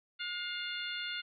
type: harmonic tone with a mistuned harmonic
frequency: 705 Hz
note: F5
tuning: 16 cents sharp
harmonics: 2 / 3 / 4 / 5 / 6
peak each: -41 / -43 / -41 / -43 / -46 dBFS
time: 0.19-1.22 s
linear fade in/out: 20 ms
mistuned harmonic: 2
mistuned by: +31 cents
effects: none